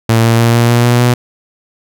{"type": "tone with pitch steps", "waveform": "sawtooth", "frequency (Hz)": [114, 115.32, 116.66, 118.02, 119.39, 120.78, 122.18], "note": ["A#2", "A#2", "A#2", "A#2", "A#2", "B2", "B2"], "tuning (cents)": [-38, -18, 2, 22, 42, -38, -18], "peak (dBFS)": -3, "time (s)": [0.09, 1.14], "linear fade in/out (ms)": 5, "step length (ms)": 150, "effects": []}